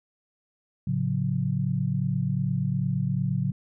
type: chord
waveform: sine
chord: F# minor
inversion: first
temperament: equal with one note detuned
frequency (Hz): 110 / 138.59 / 181.19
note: A2 / C#3 / F#3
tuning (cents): 0 / 0 / -36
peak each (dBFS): -30 / -26 / -28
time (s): 0.87-3.52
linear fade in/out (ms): 5
effects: none